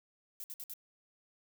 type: noise bursts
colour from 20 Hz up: violet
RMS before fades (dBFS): -44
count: 4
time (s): 0.4-0.737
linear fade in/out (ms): 0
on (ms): 40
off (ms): 59
effects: none